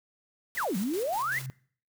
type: noise with tremolo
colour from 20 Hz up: white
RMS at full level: -41 dBFS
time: 0.55-1.46 s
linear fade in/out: 0 ms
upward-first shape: square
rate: 5.2 Hz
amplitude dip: 45%
type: exponential two-way sweep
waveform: sine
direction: down then up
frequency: 2127 to 174.61 to 2127 Hz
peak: -27 dBFS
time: 0.57-1.39 s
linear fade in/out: 5 ms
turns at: 0.77 s
type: tone with exponential growth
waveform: sine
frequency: 130.81 Hz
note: C3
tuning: in tune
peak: -32 dBFS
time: 0.99-1.5 s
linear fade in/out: 0 ms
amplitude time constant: 110 ms
effects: noise-tail reverb RT60 0.5 s tail -22 dB re dry